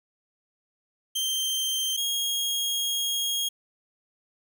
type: tone pair in turn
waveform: sawtooth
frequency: 3143 / 3269 Hz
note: G7 / G#7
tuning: +4 / -28 cents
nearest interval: minor second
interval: 68 cents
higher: second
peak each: -22 dBFS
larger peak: neither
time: 1.15-1.97 / 1.97-3.49 s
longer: second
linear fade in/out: 10 ms
effects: none